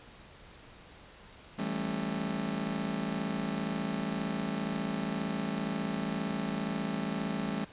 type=chord; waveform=40% pulse; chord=A dominant seventh; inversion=second; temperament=just; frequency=165 / 198 / 220 / 275 Hz; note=E3 / G3 / A3 / C#4; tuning=+2 / +18 / 0 / -14 cents; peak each=-38 / -35 / -36 / -38 dBFS; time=1.58-7.65 s; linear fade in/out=10 ms; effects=pink hiss -53 dBFS RMS until 7.72 s + resampled to 8000 Hz